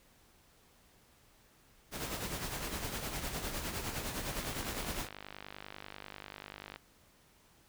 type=noise with tremolo; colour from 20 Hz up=pink; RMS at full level=-37 dBFS; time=1.91-5.09 s; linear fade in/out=50 ms; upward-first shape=sine; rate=9.8 Hz; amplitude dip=50%
type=click train; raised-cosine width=0.3 ms; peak=-28 dBFS; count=123; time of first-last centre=4.33-6.76 s; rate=50.2 Hz
effects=pink hiss -65 dBFS RMS until 7.68 s